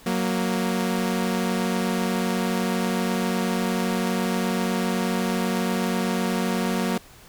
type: tone pair together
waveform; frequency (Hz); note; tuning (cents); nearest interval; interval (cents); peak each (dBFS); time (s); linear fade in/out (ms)
sawtooth; 185.01 / 233.1; F#3 / A#3; 0 / 0; major third; 400; -21; 0.06-6.98; 5
effects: pink hiss -49 dBFS RMS until 7.28 s